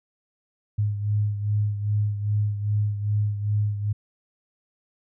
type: beating tone pair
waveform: sine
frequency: 103.83 / 106.33 Hz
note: G#2 / G#2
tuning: 0 / +41 cents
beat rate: 2.5 Hz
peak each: -22 / -29 dBFS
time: 0.78-3.93 s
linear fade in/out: 10 ms
effects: none